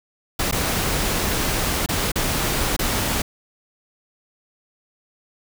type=noise with dropouts; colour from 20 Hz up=pink; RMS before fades=-22 dBFS; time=0.39-3.22 s; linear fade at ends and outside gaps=5 ms; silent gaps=0.513-0.524 / 1.862-1.888 / 2.118-2.156 / 2.765-2.791 s; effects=none